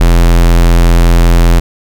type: tone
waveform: square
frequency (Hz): 42.62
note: F1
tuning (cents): -41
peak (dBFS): -4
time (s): 0-1.6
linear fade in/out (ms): 10
effects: none